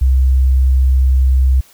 sine tone, 65.41 Hz, C2, in tune, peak -7 dBFS, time 0.01-1.61 s, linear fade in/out 10 ms, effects tanh soft clip ceiling -3 dBFS + white hiss -47 dBFS RMS until 1.73 s

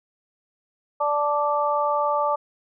harmonic tone, 292.8 Hz, D4, 5 cents flat, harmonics 2 / 3 / 4, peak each -24 / -24 / -24 dBFS, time 1-2.36 s, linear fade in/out 10 ms, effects none

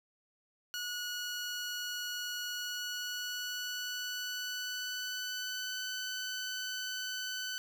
15% pulse tone with pitch glide, 1457 to 1507.5 Hz, F#6 to F#6, -27 to +32 cents, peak -30 dBFS, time 0.74-7.58 s, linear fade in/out 0 ms, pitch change +59 cents, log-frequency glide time 2.49-5.82 s, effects none

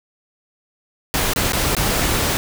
pink noise with dropouts, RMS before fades -19 dBFS, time 1.14-2.37 s, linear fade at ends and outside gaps 0 ms, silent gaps 1.335-1.361 / 1.521-1.533 / 1.75-1.767 s, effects none

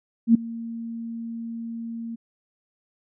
sine tone with ADSR envelope, 230 Hz, A#3, 23 cents flat, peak -9 dBFS, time 0.27-2.16 s, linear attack 76 ms, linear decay 8 ms, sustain -21 dB, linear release 15 ms, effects none

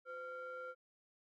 triangle ring-modulated tone, 436.2 Hz, A4, 15 cents flat, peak -39 dBFS, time 0.05-0.75 s, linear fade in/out 50 ms, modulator 947 Hz, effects none

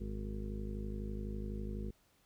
harmonic tone, 52 Hz, G#1, 3 cents sharp, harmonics 1 / 2 / 3 / 4 / 5 / 7 / 8 / 9, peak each -40 / -46 / -52 / -44 / -54 / -49 / -56 / -54 dBFS, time 0-1.91 s, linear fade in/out 10 ms, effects pink hiss -71 dBFS RMS until 2.25 s

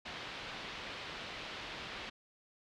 white low-pass noise, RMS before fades -45 dBFS, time 0.05-2.1 s, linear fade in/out 10 ms, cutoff 3800 Hz, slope 24 dB/octave, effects none

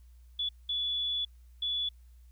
sine tone bursts at uneven times, 3431 Hz, A7, 44 cents flat, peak -29 dBFS, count 3, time 0.39-0.49 / 0.69-1.25 / 1.62-1.89 s, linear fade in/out 5 ms, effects added 60 Hz sine -52 dBFS peak until 2.31 s + white hiss -73 dBFS RMS until 2.31 s

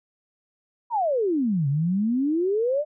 sine exponential two-way sweep, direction down then up, 987.8 to 134.8 to 619 Hz, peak -20 dBFS, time 0.9-2.85 s, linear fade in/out 50 ms, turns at 1.68 s, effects none

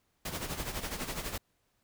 pink noise with tremolo, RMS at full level -35 dBFS, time 0.25-1.38 s, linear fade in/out 5 ms, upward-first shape sine, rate 12 Hz, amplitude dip 65%, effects pink hiss -75 dBFS RMS until 1.83 s

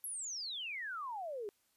sine exponential sweep, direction down, 11630 to 392 Hz, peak -39 dBFS, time 0.04-1.49 s, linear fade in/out 0 ms, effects white hiss -75 dBFS RMS until 1.76 s + resampled to 32000 Hz

